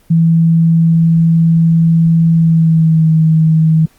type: tone with pitch glide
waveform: sine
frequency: 164.81 to 159.29 Hz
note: E3 to D#3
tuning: 0 to +41 cents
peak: -6 dBFS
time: 0.1-3.86 s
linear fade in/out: 10 ms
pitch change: -59 cents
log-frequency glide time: 2.33-3.09 s
effects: pink hiss -51 dBFS RMS until 3.98 s + Opus 24 kbps